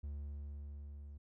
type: tone with level ramp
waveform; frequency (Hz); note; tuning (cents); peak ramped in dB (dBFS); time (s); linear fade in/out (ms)
triangle; 72.1; D2; -31; -38 to -46; 0.03-1.18; 10
effects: none